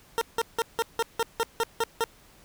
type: tone bursts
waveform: 20% pulse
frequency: 458.4 Hz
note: A#4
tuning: 29 cents flat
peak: -18 dBFS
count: 10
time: 0.18-2.04 s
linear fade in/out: 0 ms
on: 33 ms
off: 170 ms
effects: pink hiss -56 dBFS RMS until 2.44 s